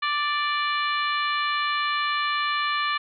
harmonic tone, 587.3 Hz, D5, in tune, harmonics 2 / 3 / 4 / 5 / 6 / 7, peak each -25 / -29 / -31 / -33 / -35 / -36 dBFS, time 0.02-2.98 s, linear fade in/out 10 ms, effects none

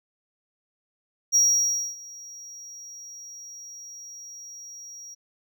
triangle tone with ADSR envelope, 5680 Hz, F8, 28 cents sharp, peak -14 dBFS, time 1.32-5.15 s, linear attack 34 ms, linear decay 600 ms, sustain -24 dB, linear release 17 ms, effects none

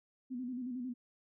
sine tone with vibrato, 250 Hz, B3, 21 cents sharp, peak -37 dBFS, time 0.3-0.94 s, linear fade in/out 20 ms, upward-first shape square, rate 11 Hz, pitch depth 59 cents each way, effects none

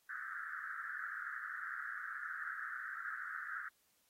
pink band-pass noise, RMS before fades -44 dBFS, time 0.09-3.69 s, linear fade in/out 10 ms, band 1300 to 1800 Hz, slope 96 dB/octave, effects white hiss -75 dBFS RMS until 4.09 s + AAC 48 kbps

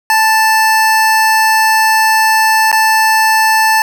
25% pulse tone with dropouts, 880 Hz, A5, in tune, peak -4 dBFS, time 0.1-3.82 s, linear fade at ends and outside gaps 1 ms, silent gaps 2.716-2.727 s, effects 7-bit

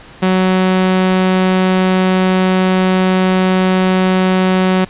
sawtooth tone, 186.2 Hz, F#3, 11 cents sharp, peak -6 dBFS, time 0.22-4.85 s, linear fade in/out 10 ms, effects pink hiss -38 dBFS RMS until 4.89 s + resampled to 8000 Hz

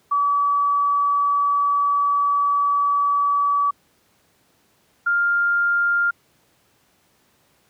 sine tone pair in turn, 1145 / 1400.3 Hz, D6 / F6, -44 / +4 cents, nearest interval minor third, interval 348 cents, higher second, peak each -16 dBFS, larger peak neither, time 0.11-3.71 / 5.06-6.11 s, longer first, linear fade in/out 10 ms, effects pink hiss -61 dBFS RMS until 7.69 s + high-pass 100 Hz 12 dB/octave

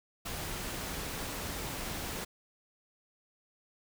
pink noise with amplitude modulation, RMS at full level -37 dBFS, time 0.25-2.25 s, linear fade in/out 10 ms, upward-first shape sine, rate 229 Hz, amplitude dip 30%, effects none

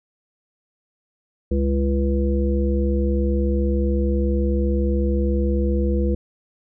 harmonic tone with a mistuned harmonic, 68.1 Hz, C#2, 30 cents flat, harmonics 1 / 3 / 5 / 7, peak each -19 / -24 / -26 / -27 dBFS, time 1.51-6.15 s, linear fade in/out 5 ms, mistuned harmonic 7, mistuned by +51 cents, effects none

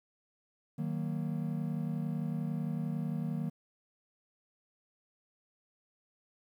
triangle chord, D# minor, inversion none, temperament just, 155.56 / 186.68 / 233.3 Hz, D#3 / F#3 / A#3, 0 / +16 / +2 cents, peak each -33 / -36 / -36 dBFS, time 0.78-3.5 s, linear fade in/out 10 ms, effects 11-bit

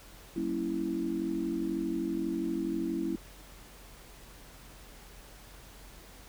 sine chord, G diminished seventh, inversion none, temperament equal with one note detuned, 191.19 / 233.1 / 277.2 / 329.6 Hz, G3 / Bb3 / Db4 / Fb4, -43 / 0 / 0 / 0 cents, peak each -38 / -38 / -36 / -32 dBFS, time 0.36-3.16 s, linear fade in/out 5 ms, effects added 45 Hz sine -53 dBFS peak until 6.28 s + pink hiss -53 dBFS RMS until 6.28 s

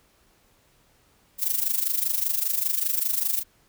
violet noise with amplitude modulation, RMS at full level -22 dBFS, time 1.38-3.44 s, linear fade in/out 50 ms, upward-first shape sine, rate 25.1 Hz, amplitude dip 75%, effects pink hiss -62 dBFS RMS until 3.68 s

